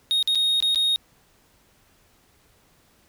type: tone with dropouts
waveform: triangle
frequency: 3729 Hz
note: A#7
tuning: in tune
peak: -17 dBFS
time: 0.11-0.96 s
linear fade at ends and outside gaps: 0 ms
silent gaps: 0.227-0.275 / 0.349-0.355 / 0.603-0.625 / 0.747-0.758 s
effects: pink hiss -60 dBFS RMS until 3.08 s